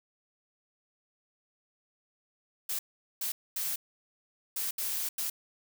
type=noise bursts at uneven times; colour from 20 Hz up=blue; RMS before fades=-33 dBFS; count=6; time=2.69-2.79 / 3.21-3.32 / 3.56-3.76 / 4.56-4.71 / 4.78-5.09 / 5.18-5.3 s; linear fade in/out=5 ms; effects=none